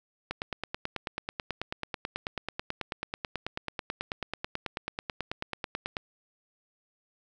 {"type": "click train", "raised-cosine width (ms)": 0.3, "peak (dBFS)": -16, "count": 53, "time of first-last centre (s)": [0.31, 5.968], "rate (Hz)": 9.19, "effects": []}